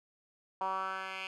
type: tone with band-pass filter sweep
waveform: 10% pulse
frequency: 190 Hz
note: F#3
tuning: 46 cents sharp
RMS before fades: -37 dBFS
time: 0.61-1.27 s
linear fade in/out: 2 ms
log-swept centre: 920 to 2500 Hz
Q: 3.6
effects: none